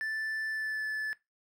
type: tone with pitch glide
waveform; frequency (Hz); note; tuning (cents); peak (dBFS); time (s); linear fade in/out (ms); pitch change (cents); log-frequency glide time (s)
triangle; 1760 to 1737.8; A6 to A6; 0 to -22; -30; 0.01-1.13; 0; -22; 0.5-0.85
effects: noise-tail reverb RT60 0.2 s tail -18 dB re dry